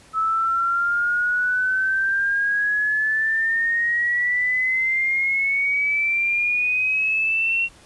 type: exponential sweep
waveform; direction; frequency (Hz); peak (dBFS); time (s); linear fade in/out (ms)
sine; up; 1298 to 2741; -18; 0.13-7.69; 50
effects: pink hiss -50 dBFS RMS until 7.85 s + resampled to 24000 Hz